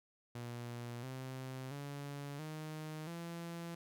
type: tone with pitch steps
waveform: sawtooth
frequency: 119.7 / 130.53 / 142.35 / 155.23 / 169.28 Hz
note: A#2 / C3 / C#3 / D#3 / E3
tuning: +46 / -4 / +46 / -4 / +46 cents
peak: -39 dBFS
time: 0.35-3.75 s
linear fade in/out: 5 ms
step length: 680 ms
effects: none